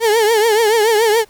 35% pulse tone with vibrato, 440 Hz, A4, in tune, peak -9 dBFS, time 0-1.25 s, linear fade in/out 50 ms, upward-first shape triangle, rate 7 Hz, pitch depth 130 cents each way, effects pink hiss -50 dBFS RMS until 1.29 s

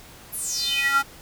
square tone with high-pass filter sweep, 277.2 Hz, C#4, in tune, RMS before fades -24 dBFS, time 0.32-1.03 s, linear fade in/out 20 ms, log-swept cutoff 12000 to 1100 Hz, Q 7.7, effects pink hiss -46 dBFS RMS until 1.21 s

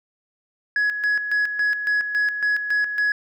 sine tone with tremolo, 1680 Hz, G#6, 19 cents sharp, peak -15 dBFS, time 0.76-3.12 s, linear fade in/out 2 ms, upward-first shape square, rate 3.6 Hz, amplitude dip 65%, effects tanh soft clip ceiling -16 dBFS

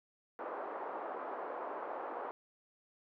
white band-pass noise, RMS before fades -42 dBFS, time 0.39-2.31 s, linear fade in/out 0 ms, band 360 to 1100 Hz, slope 24 dB/octave, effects none

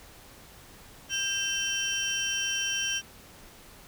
triangle tone cluster, 1590 / 2693 / 3097 / 5690 Hz, G6 / E7 / G7 / F8, +24 / +36 / -22 / +31 cents, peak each -33 / -33 / -29 / -30 dBFS, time 1.09-3.02 s, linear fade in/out 50 ms, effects tanh soft clip ceiling -19 dBFS + pink hiss -51 dBFS RMS until 3.87 s

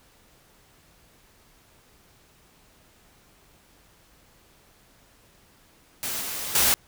white noise with level steps, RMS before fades -30 / -32 / -20 dBFS, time 6.03-6.74 s, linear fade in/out 0 ms, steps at 6.21 / 6.55 s, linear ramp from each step 2 ms, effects pink hiss -58 dBFS RMS until 6.87 s

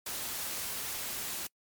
white noise, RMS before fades -37 dBFS, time 0.06-1.47 s, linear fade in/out 5 ms, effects noise-tail reverb RT60 0.1 s tail -26 dB re dry + MP3 96 kbps

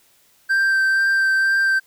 triangle tone with vibrato, 1568 Hz, G6, in tune, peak -13 dBFS, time 0.49-1.8 s, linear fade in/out 20 ms, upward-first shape sine, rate 2.1 Hz, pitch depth 12 cents each way, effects white hiss -57 dBFS RMS until 1.86 s

